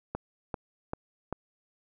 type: click train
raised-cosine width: 1 ms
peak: -18 dBFS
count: 4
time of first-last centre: 0.15-1.326 s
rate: 2.55 Hz
effects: none